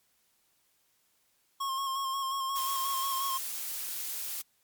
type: tone with vibrato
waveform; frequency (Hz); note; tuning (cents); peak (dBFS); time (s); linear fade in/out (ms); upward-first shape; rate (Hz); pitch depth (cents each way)
square; 1079; C#6; -47; -31; 1.6-3.38; 10; square; 5.6; 26
type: noise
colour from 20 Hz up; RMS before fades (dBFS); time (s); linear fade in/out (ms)
blue; -36; 2.55-4.42; 10
effects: white hiss -71 dBFS RMS until 4.63 s + MP3 96 kbps